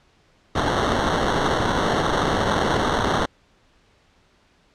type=noise with sample-and-hold; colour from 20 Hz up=white; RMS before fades=-21 dBFS; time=0.55-3.26 s; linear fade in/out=10 ms; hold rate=2450 Hz; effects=pink hiss -59 dBFS RMS until 4.74 s + low-pass 5000 Hz 12 dB/octave